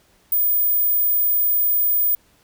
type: tone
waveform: sine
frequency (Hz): 15030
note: A#9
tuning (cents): +13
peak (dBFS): -15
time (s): 0.32-2.15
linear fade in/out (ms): 2
effects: pink hiss -58 dBFS RMS until 2.43 s